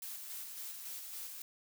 blue noise with tremolo, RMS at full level -44 dBFS, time 0.02-1.42 s, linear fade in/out 2 ms, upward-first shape square, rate 3.6 Hz, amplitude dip 30%, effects none

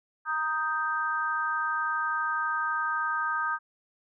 sine chord, Eb major, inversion second, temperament equal, 932.3 / 1244.5 / 1568 Hz, Bb5 / Eb6 / G6, 0 / 0 / 0 cents, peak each -34 / -29 / -30 dBFS, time 0.25-3.59 s, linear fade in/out 50 ms, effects none

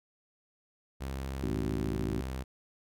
sawtooth tone with pitch glide, 67 to 65.32 Hz, C2 to C2, +42 to -2 cents, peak -31 dBFS, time 1-2.44 s, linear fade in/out 20 ms, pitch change -44 cents, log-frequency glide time 1.86-2 s
harmonic tone, 53.7 Hz, A1, 41 cents flat, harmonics 2 / 3 / 4 / 5 / 6 / 7, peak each -39 / -39 / -39 / -39 / -39 / -39 dBFS, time 1.42-2.21 s, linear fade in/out 10 ms
effects none

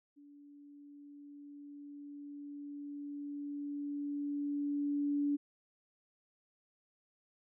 sine tone with level ramp, 287.9 Hz, D4, 34 cents flat, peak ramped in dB -55 to -29 dBFS, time 0.16-5.37 s, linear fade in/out 20 ms, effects none

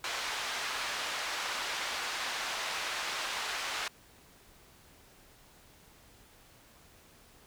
pink band-pass noise, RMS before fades -36 dBFS, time 0.04-3.88 s, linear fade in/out 2 ms, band 940 to 5300 Hz, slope 12 dB/octave, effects pink hiss -59 dBFS RMS until 7.46 s

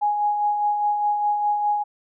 sine tone with tremolo, 830.6 Hz, G#5, in tune, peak -17 dBFS, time 0.01-1.84 s, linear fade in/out 20 ms, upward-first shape sine, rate 4.9 Hz, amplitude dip 40%, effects none

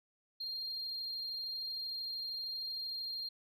sine tone with amplitude modulation, 4207 Hz, C8, 9 cents sharp, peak -35 dBFS, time 0.4-3.29 s, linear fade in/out 10 ms, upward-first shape sine, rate 33 Hz, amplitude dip 25%, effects tanh soft clip ceiling -35 dBFS

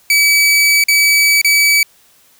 sawtooth tone with dropouts, 2289 Hz, D7, 45 cents flat, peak -5 dBFS, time 0.1-1.83 s, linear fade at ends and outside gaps 2 ms, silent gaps 0.839-0.884 / 1.415-1.446 s, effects white hiss -50 dBFS RMS until 2.39 s

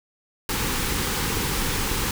pink band-stop noise, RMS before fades -25 dBFS, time 0.49-2.11 s, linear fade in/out 2 ms, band 540 to 770 Hz, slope 96 dB/octave, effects none

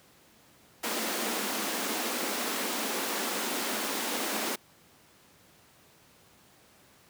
pink high-pass noise, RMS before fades -32 dBFS, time 0.83-4.56 s, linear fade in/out 10 ms, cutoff 200 Hz, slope 96 dB/octave, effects pink hiss -59 dBFS RMS until 7.09 s + high-pass 100 Hz 12 dB/octave

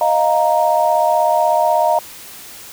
sine chord, Eb suspended second, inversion none, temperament equal, 622.3 / 698.5 / 932.3 Hz, Eb5 / F5 / Bb5, 0 / 0 / 0 cents, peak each -16 dBFS, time 0.01-1.99 s, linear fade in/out 2 ms, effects white hiss -36 dBFS RMS until 2.72 s

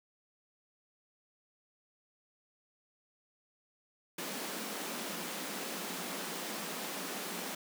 pink high-pass noise, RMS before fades -40 dBFS, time 4.18-7.55 s, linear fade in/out 5 ms, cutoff 170 Hz, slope 96 dB/octave, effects none

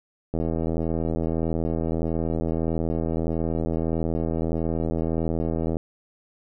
click train, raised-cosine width 2 ms, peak -13 dBFS, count 444, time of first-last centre 0.34-5.769 s, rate 81.6 Hz, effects none

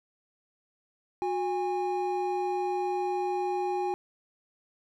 triangle tone pair together, 363.8 / 816.7 Hz, F#4 / G#5, -29 / -29 cents, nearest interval octave + major second, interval 1400 cents, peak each -28 dBFS, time 1.22-3.94 s, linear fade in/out 0 ms, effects none

